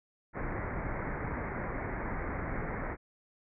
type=low-pass noise; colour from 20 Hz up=pink; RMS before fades=-36 dBFS; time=0.33-2.97 s; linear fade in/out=50 ms; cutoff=2200 Hz; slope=96 dB/octave; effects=none